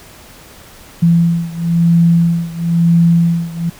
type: beating tone pair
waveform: sine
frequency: 168.5 / 169.5 Hz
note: E3 / E3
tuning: +38 / +49 cents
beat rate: 1 Hz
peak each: -11 / -13 dBFS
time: 1.02-3.7 s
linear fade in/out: 10 ms
effects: pink hiss -39 dBFS RMS until 3.79 s